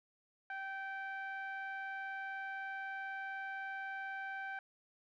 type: tone with low-pass filter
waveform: sawtooth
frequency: 777 Hz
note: G5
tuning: 16 cents flat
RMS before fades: -43 dBFS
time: 0.5-4.59 s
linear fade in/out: 2 ms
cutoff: 1800 Hz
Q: 5.3
effects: none